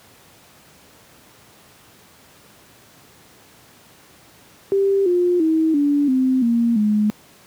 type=tone with pitch steps; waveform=sine; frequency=393.4 / 354.6 / 319.5 / 288 / 259.5 / 233.9 / 210.8 Hz; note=G4 / F4 / D#4 / D4 / C4 / A#3 / G#3; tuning=+6 / +26 / +46 / -34 / -14 / +6 / +26 cents; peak=-14 dBFS; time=4.72-7.1 s; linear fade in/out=0 ms; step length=340 ms; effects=pink hiss -49 dBFS RMS until 7.46 s + high-pass 100 Hz 12 dB/octave